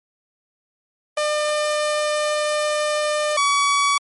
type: tone pair in turn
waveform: sawtooth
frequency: 601 / 1134.5 Hz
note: D5 / C#6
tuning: +40 / +40 cents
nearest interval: major seventh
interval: 1100 cents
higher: second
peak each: -15 / -12 dBFS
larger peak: second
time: 1.17-3.37 / 3.37-3.98 s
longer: first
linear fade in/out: 5 ms
effects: MP3 48 kbps